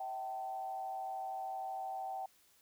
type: tone with frequency modulation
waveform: sine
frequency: 768 Hz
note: G5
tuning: 36 cents flat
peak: -38 dBFS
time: 0-2.26 s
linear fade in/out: 5 ms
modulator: 113 Hz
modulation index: 0.6
effects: white hiss -68 dBFS RMS until 2.61 s